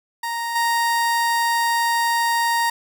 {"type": "tone with level steps", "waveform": "30% pulse", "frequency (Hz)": 932.3, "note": "A#5", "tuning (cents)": 0, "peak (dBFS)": [-21, -15], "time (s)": [0.23, 2.7], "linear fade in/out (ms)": 5, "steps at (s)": 0.55, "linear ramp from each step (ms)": 10, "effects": []}